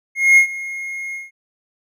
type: tone with ADSR envelope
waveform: triangle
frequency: 2149 Hz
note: C7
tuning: 46 cents sharp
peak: -4 dBFS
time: 0.15-1.31 s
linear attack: 220 ms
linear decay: 96 ms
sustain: -19 dB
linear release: 170 ms
effects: none